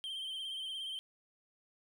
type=tone with vibrato; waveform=triangle; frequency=3136 Hz; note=G7; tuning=in tune; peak=-37 dBFS; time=0.04-0.99 s; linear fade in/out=0 ms; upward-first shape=sine; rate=17 Hz; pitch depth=49 cents each way; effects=none